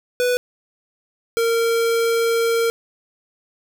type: tone pair in turn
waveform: square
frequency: 493.9 / 460.8 Hz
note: B4 / A#4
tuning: 0 / -20 cents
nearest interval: minor second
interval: 120 cents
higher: first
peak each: -17 / -17 dBFS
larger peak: neither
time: 0.2-0.37 / 1.37-2.7 s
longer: second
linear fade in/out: 0 ms
effects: none